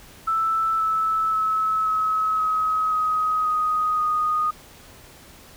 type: tone with pitch steps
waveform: sine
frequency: 1320 / 1307.9 / 1295.8 / 1283.9 / 1272.1 / 1260.4 / 1248.8 / 1237.3 Hz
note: E6 / E6 / E6 / E6 / D#6 / D#6 / D#6 / D#6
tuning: +2 / -14 / -30 / -46 / +38 / +22 / +6 / -10 cents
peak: -19 dBFS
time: 0.27-4.51 s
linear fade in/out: 10 ms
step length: 530 ms
effects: pink hiss -47 dBFS RMS until 5.56 s